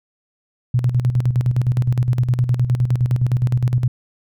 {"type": "tone with tremolo", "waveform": "sine", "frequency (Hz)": 123.47, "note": "B2", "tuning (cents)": 0, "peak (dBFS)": -12, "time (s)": [0.74, 3.88], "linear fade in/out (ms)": 5, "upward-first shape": "square", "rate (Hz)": 9.7, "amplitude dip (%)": 65, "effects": []}